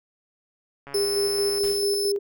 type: click train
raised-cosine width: 0.5 ms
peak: -26 dBFS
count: 101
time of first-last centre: 0.87-1.584 s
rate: 140 Hz
type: tone with tremolo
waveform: sine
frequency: 402.3 Hz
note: G4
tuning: 45 cents sharp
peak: -21 dBFS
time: 0.94-2.19 s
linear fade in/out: 10 ms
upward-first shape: square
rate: 4.5 Hz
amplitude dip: 35%
type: tone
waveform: sawtooth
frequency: 5260 Hz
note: E8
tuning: 5 cents flat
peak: -23 dBFS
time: 0.94-2.12 s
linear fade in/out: 5 ms
type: noise with exponential decay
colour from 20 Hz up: pink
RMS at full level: -36 dBFS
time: 1.63-2.14 s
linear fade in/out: 5 ms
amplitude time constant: 110 ms
effects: none